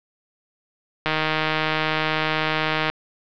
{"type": "click train", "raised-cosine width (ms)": 0.3, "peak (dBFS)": -5, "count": 288, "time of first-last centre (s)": [1.06, 2.9], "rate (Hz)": 156, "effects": ["low-pass 4000 Hz 12 dB/octave"]}